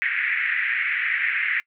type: band-pass noise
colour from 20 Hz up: pink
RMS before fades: -24 dBFS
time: 0.02-1.6 s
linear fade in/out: 0 ms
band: 1700 to 2300 Hz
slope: 48 dB/octave
effects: noise-tail reverb RT60 0.1 s tail -24 dB re dry